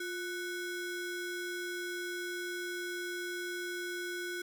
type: ring-modulated tone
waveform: square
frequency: 920 Hz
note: A#5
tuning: 23 cents flat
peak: -34 dBFS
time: 0-4.42 s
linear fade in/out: 5 ms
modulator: 567 Hz
effects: none